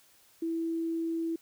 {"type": "tone", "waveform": "sine", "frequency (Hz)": 329.6, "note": "E4", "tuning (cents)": 0, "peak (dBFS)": -29, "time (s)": [0.42, 1.36], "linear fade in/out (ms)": 5, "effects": ["white hiss -62 dBFS RMS until 1.41 s"]}